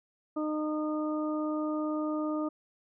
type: harmonic tone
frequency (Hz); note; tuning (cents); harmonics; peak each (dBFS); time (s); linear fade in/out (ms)
305.9; D#4; -29; 1 / 2 / 3 / 4; -30 / -36 / -45 / -39; 0.36-2.49; 10
effects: none